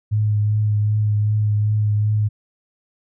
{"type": "tone with vibrato", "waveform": "sine", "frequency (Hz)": 105.7, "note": "G#2", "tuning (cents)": 31, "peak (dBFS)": -15, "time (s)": [0.11, 2.29], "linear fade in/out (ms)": 20, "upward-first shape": "triangle", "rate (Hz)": 2.6, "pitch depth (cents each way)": 22, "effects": []}